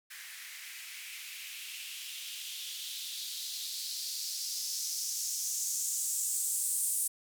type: noise with band-pass filter sweep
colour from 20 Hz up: violet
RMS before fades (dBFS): -37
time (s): 0.1-7.08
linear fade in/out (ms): 10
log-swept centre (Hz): 1800 to 9100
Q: 2.9
effects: none